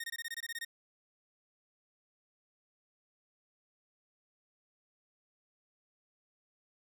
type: tone bursts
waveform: sawtooth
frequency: 1848 Hz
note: A#6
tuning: 16 cents flat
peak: -34 dBFS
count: 11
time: 0-0.649 s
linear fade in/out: 5 ms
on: 39 ms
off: 22 ms
effects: none